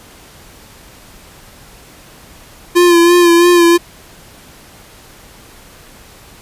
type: tone with vibrato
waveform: square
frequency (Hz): 346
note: F4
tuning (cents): -16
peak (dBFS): -6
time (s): 2.75-3.78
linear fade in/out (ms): 20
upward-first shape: sine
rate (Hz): 3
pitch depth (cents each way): 36
effects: pink hiss -40 dBFS RMS until 6.41 s + resampled to 32000 Hz